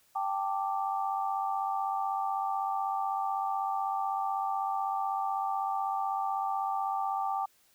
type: chord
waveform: sine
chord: G suspended second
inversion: none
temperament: equal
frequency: 784 / 880 / 1174.7 Hz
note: G5 / A5 / D6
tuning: 0 / 0 / 0 cents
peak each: -31 / -35 / -35 dBFS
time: 0.15-7.46 s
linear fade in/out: 10 ms
effects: white hiss -66 dBFS RMS until 7.74 s